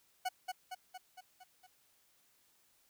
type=tone with echo; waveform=40% pulse; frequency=740 Hz; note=F#5; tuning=in tune; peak=-32 dBFS; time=0.25-0.29 s; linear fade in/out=10 ms; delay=230 ms; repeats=6; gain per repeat=-4 dB; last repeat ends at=1.67 s; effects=white hiss -71 dBFS RMS until 2.89 s